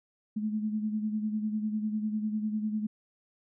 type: beating tone pair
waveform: sine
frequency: 213.1 / 223.1 Hz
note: G#3 / A3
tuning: +45 / +24 cents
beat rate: 10 Hz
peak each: -29 / -37 dBFS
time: 0.36-2.87 s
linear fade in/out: 10 ms
effects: none